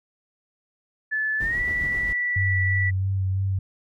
sine tone with pitch glide, 1735 to 1958.8 Hz, A6 to B6, -25 to -15 cents, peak -22 dBFS, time 1.11-2.91 s, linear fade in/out 20 ms, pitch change +210 cents, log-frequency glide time 1.38-1.6 s
brown noise with tremolo, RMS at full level -33 dBFS, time 1.4-2.13 s, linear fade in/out 5 ms, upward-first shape sine, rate 7.5 Hz, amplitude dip 30%
sine tone with vibrato, 95.7 Hz, G2, 41 cents flat, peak -21 dBFS, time 2.36-3.59 s, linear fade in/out 5 ms, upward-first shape sine, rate 3 Hz, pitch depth 24 cents each way
effects none

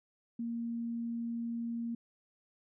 sine tone, 233.1 Hz, A#3, in tune, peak -34 dBFS, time 0.39-1.95 s, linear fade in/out 5 ms, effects none

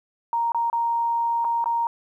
sine tone with dropouts, 932.3 Hz, A#5, in tune, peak -20 dBFS, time 0.33-1.87 s, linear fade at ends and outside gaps 1 ms, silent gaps 0.52-0.546 / 0.7-0.729 / 1.445-1.449 / 1.642-1.658 s, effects 10-bit

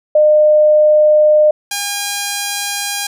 sine / 5% pulse tone pair in turn, 607 / 810.2 Hz, D#5 / G#5, -43 / -43 cents, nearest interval perfect fourth, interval 500 cents, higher second, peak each -6 dBFS, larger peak neither, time 0.15-1.51 / 1.71-3.07 s, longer neither, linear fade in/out 5 ms, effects none

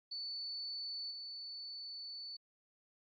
sine tone with level steps, 4481 Hz, C#8, 18 cents sharp, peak -40 / -44 dBFS, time 0.11-2.37 s, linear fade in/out 10 ms, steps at 1.1 s, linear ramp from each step 20 ms, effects AAC 48 kbps

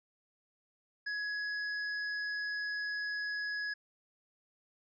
sine tone with tanh clipping, 1678 Hz, G#6, 17 cents sharp, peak -36 dBFS, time 1.06-3.74 s, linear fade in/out 10 ms, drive 18 dB, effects resampled to 16000 Hz

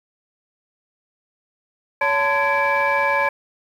sine tone cluster, 563 / 887 / 1024 / 1667 / 2319 Hz, C#5 / A5 / C6 / G#6 / D7, +27 / +14 / -38 / +6 / -22 cents, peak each -22 dBFS, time 2.01-3.29 s, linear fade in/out 5 ms, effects tanh soft clip ceiling -9 dBFS + 8-bit

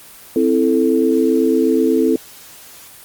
sine chord, A minor, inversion first, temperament equal, 261.6 / 329.6 / 440 Hz, C4 / E4 / A4, 0 / 0 / 0 cents, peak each -16 dBFS, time 0.36-2.16 s, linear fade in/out 2 ms, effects white hiss -40 dBFS RMS until 3.04 s + Opus 24 kbps

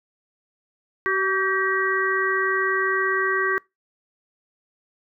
harmonic tone with a mistuned harmonic, 381.7 Hz, G4, 46 cents flat, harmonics 1 / 3 / 4 / 5, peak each -25 / -25 / -25 / -25 dBFS, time 1.06-3.58 s, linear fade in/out 0 ms, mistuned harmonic 4, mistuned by +49 cents, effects noise-tail reverb RT60 0.2 s tail -24 dB re dry

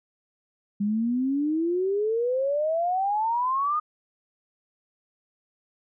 sine exponential sweep, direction up, 199.8 to 1244.5 Hz, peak -22 dBFS, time 0.8-3.8 s, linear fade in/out 10 ms, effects none

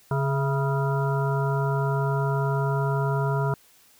harmonic tone with a mistuned harmonic, 138.59 Hz, C#3, in tune, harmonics 1 / 3 / 5 / 7 / 9 / 10, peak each -23 / -30 / -33 / -31 / -38 / -35 dBFS, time 0.11-3.54 s, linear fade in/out 2 ms, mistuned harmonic 5, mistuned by -58 cents, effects white hiss -57 dBFS RMS until 3.99 s

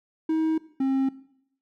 triangle tone pair in turn, 318.2 / 267.6 Hz, D#4 / C4, +39 / +39 cents, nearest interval minor third, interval 300 cents, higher first, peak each -19 dBFS, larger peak neither, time 0.29-0.58 / 0.8-1.09 s, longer neither, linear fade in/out 5 ms, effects noise-tail reverb RT60 0.7 s tail -18 dB re dry

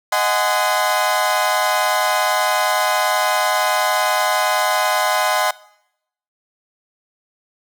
30% pulse chord, Ab dominant seventh, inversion second, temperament equal with one note detuned, 622.3 / 740 / 830.6 / 1027.9 Hz, Eb5 / Gb5 / Ab5 / C6, 0 / 0 / 0 / -31 cents, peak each -19 / -18 / -20 / -18 dBFS, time 0.12-5.51 s, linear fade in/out 5 ms, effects noise-tail reverb RT60 0.8 s tail -21 dB re dry

